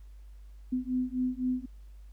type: beating tone pair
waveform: sine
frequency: 251.5 / 255.4 Hz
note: B3 / C4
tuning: +32 / -42 cents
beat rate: 3.9 Hz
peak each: -31 dBFS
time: 0.72-1.66 s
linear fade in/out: 10 ms
effects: added 50 Hz sine -46 dBFS peak until 2.12 s + pink hiss -70 dBFS RMS until 2.12 s